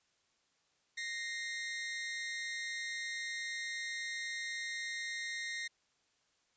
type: tone pair together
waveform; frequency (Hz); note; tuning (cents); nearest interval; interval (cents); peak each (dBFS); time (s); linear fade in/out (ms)
sawtooth; 1863.8 / 2092; A#6 / C7; -1 / -1; major second; 200; -36 / -39; 0.97-5.68; 10
effects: white hiss -75 dBFS RMS until 6.56 s + resampled to 16000 Hz